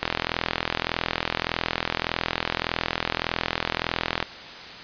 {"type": "click train", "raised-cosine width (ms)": 0.3, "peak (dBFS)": -6, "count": 176, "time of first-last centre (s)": [0.03, 4.227], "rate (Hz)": 41.7, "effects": ["white hiss -39 dBFS RMS until 4.83 s", "resampled to 11025 Hz"]}